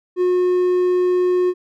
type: tone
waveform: triangle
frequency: 361.6 Hz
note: F#4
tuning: 40 cents flat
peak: -12 dBFS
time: 0.16-1.54 s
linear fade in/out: 50 ms
effects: none